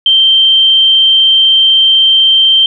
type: tone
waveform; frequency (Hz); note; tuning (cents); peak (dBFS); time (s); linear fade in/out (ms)
sine; 3136; G7; 0; -4; 0.06-2.66; 2
effects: none